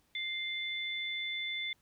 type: tone pair together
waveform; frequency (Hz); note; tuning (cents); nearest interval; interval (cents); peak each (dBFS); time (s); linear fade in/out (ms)
sine; 2093 / 3507; C7 / A7; 0 / -6; major sixth; 894; -37 / -37; 0.15-1.73; 2
effects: pink hiss -72 dBFS RMS until 1.81 s